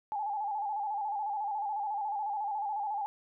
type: tone with vibrato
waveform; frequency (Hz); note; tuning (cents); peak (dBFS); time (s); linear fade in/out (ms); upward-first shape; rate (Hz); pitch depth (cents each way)
sine; 830.6; G#5; 0; -31; 0.12-3.06; 0; square; 14; 60
effects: none